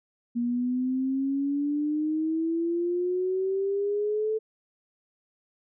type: exponential sweep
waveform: sine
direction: up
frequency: 236.6 to 440 Hz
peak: -24 dBFS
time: 0.35-4.39 s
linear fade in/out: 20 ms
effects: none